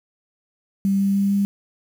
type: tone with pitch steps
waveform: sine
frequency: 196 / 197.25 / 198.51 / 199.77 Hz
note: G3 / G3 / G3 / G3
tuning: 0 / +11 / +22 / +33 cents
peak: -16 dBFS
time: 0.85-1.45 s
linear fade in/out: 0 ms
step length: 150 ms
effects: 7-bit